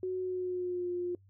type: tone with pitch glide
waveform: sine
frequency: 370 to 354.3 Hz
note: F#4 to F4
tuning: 0 to +25 cents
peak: -31 dBFS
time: 0.03-1.15 s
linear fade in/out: 2 ms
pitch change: -75 cents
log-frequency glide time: 0.21-0.9 s
effects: noise-tail reverb RT60 0.1 s tail -22 dB re dry + added 97 Hz sine -58 dBFS peak until 1.29 s